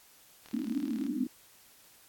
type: click train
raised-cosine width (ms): 0.2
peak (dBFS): -33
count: 24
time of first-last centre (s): 0.46-1.065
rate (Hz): 38
type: band-pass noise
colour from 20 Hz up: white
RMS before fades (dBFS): -33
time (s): 0.53-1.27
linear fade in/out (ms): 5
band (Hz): 210 to 310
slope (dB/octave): 96
effects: white hiss -59 dBFS RMS until 2.08 s + AAC 64 kbps